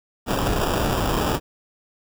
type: noise with sample-and-hold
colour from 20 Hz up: pink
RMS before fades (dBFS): -22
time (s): 0.26-1.4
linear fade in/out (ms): 50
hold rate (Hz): 2100
effects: none